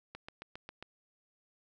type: click train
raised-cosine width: 0.3 ms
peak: -28 dBFS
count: 6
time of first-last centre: 0.15-0.826 s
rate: 7.4 Hz
effects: none